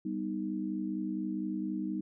sine chord, G augmented, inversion none, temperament equal, 196 / 246.9 / 311.1 Hz, G3 / B3 / D#4, 0 / 0 / 0 cents, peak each -36 / -39 / -35 dBFS, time 0.05-2.01 s, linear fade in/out 5 ms, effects none

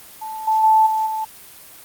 sine tone with level steps, 876 Hz, A5, 8 cents flat, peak -27 / -14 / -10 / -17 / -21 dBFS, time 0.21-1.25 s, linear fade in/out 10 ms, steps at 0.47 / 0.63 / 0.86 / 1.06 s, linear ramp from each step 10 ms, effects white hiss -42 dBFS RMS until 1.84 s + Opus 32 kbps

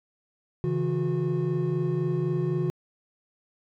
triangle tone cluster, 139.1 / 163 / 362.1 Hz, C#3 / E3 / F#4, +6 / -19 / -37 cents, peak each -26 dBFS, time 0.64-2.7 s, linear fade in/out 0 ms, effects tanh soft clip ceiling -13 dBFS

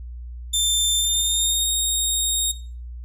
20% pulse tone with pitch glide, 3572 to 3724 Hz, A7 to A#7, +25 to -2 cents, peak -13 dBFS, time 0.53-2.52 s, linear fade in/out 10 ms, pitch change +73 cents, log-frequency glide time 0.97-1.69 s, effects noise-tail reverb RT60 0.4 s tail -17 dB re dry + added 60 Hz sine -32 dBFS peak until 3.04 s

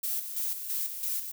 violet noise with tremolo, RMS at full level -31 dBFS, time 0.03-1.32 s, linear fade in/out 10 ms, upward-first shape square, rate 3 Hz, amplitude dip 55%, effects none

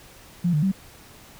sine tone with pitch steps, 174.6 / 150.3 / 192.4 Hz, F3 / D3 / G3, 0 / +40 / -32 cents, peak -18 dBFS, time 0.44-0.719 s, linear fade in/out 10 ms, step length 93 ms, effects pink hiss -48 dBFS RMS until 1.39 s

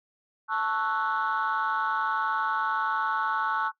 sine chord, F# minor seventh, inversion first, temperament equal, 880 / 1108.7 / 1318.5 / 1480 Hz, A5 / C#6 / E6 / F#6, 0 / 0 / 0 / 0 cents, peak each -29 dBFS, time 0.48-3.72 s, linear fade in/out 50 ms, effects noise-tail reverb RT60 0.1 s tail -19 dB re dry + tanh soft clip ceiling -19 dBFS

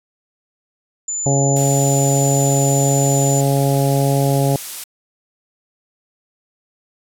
sine tone, 7040 Hz, A8, in tune, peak -20 dBFS, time 1.08-3.41 s, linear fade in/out 5 ms
harmonic tone, 138.59 Hz, C#3, in tune, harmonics 1 / 2 / 3 / 4 / 5 / 6, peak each -15 / -22 / -23 / -22 / -24 / -27 dBFS, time 1.26-4.56 s, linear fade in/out 2 ms
blue noise, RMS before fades -26 dBFS, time 1.56-4.84 s, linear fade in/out 5 ms
effects low-pass 12000 Hz 12 dB/octave

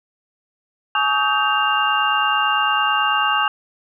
sine tone cluster, 844 / 1133 / 1262 / 1563 / 2795 Hz, G#5 / C#6 / D#6 / G6 / F7, +28 / +37 / +24 / -6 / +1 cents, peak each -22 dBFS, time 0.95-3.48 s, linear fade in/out 2 ms, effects none

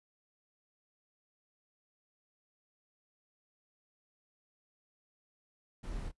brown noise with echo, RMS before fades -41 dBFS, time 5.83-6.09 s, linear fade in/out 10 ms, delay 27 ms, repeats 1, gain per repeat -5 dB, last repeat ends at 6.117 s, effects noise-tail reverb RT60 0.1 s tail -19 dB re dry + resampled to 24000 Hz

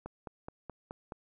click train, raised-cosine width 1 ms, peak -27 dBFS, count 6, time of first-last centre 0.06-1.122 s, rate 4.71 Hz, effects none

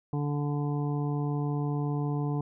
harmonic tone, 145.5 Hz, D3, 16 cents flat, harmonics 1 / 2 / 3 / 5 / 6 / 7, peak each -28 / -34 / -38 / -42 / -44 / -45 dBFS, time 0.13-2.41 s, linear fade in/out 2 ms, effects none

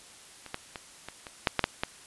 clicks, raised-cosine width 0.3 ms, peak -26 / -16 / -21 / -22 / -24 / -6 / -7 / -6 / -11 dBFS, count 9, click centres 0.463 / 0.544 / 0.758 / 1.086 / 1.268 / 1.472 / 1.593 / 1.641 / 1.835 s, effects white hiss -51 dBFS RMS until 2.06 s + resampled to 24000 Hz

